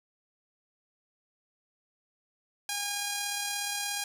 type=tone with amplitude modulation; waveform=5% pulse; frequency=814 Hz; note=G#5; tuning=35 cents flat; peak=-18 dBFS; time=2.69-4.04 s; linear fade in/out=2 ms; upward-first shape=sine; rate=36.9 Hz; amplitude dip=25%; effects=none